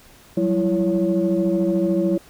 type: tone cluster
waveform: sine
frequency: 181.4 / 195 / 334.9 / 559 Hz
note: F#3 / G3 / E4 / C#5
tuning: -34 / -9 / +27 / +14 cents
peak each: -23 / -23 / -19 / -24 dBFS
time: 0.37-2.18 s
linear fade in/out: 5 ms
effects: tanh soft clip ceiling -9 dBFS + pink hiss -49 dBFS RMS until 2.29 s